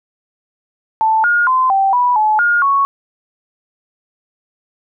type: tone with pitch steps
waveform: sine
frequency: 881 / 1427 / 1031 / 779 / 982 / 858 / 1423 / 1109 Hz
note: A5 / F6 / C6 / G5 / B5 / A5 / F6 / C#6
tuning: +2 / +37 / -26 / -11 / -10 / -44 / +32 / 0 cents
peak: -10 dBFS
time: 1.01-2.85 s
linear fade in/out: 0 ms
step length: 230 ms
effects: none